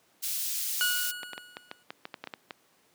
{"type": "high-pass noise", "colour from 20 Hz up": "white", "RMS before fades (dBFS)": -32, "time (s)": [0.22, 1.12], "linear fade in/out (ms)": 20, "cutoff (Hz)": 3700, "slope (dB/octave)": 12}
{"type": "tone with exponential decay", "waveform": "25% pulse", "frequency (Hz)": 1457, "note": "F#6", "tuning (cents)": -27, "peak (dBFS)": -20, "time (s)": [0.81, 1.83], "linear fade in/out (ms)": 0, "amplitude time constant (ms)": 220}
{"type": "clicks", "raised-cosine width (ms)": 0.3, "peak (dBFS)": -21, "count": 12, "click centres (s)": [1.232, 1.333, 1.379, 1.569, 1.714, 1.905, 2.054, 2.142, 2.24, 2.273, 2.338, 2.508]}
{"effects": ["pink hiss -65 dBFS RMS until 2.94 s", "high-pass 200 Hz 12 dB/octave"]}